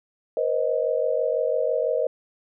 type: tone cluster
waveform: sine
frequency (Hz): 480 / 526 / 624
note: B4 / C5 / D#5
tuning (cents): -49 / +9 / +5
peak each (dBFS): -25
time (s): 0.37-2.07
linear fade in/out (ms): 2
effects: none